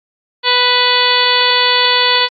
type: harmonic tone with a mistuned harmonic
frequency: 493.9 Hz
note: B4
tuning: in tune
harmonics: 1 / 2 / 3 / 4 / 5 / 6 / 7 / 8 / 9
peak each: -20 / -16 / -21 / -18 / -21 / -19 / -16 / -21 / -17 dBFS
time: 0.43-2.29 s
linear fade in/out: 50 ms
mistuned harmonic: 5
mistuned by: +17 cents
effects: AAC 64 kbps